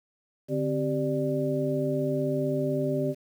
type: tone cluster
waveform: sine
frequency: 146.1 / 261.7 / 390 / 590 Hz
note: D3 / C4 / G4 / D5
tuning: -9 / 0 / -9 / +8 cents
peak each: -30 dBFS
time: 0.48-3.15 s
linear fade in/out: 50 ms
effects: 9-bit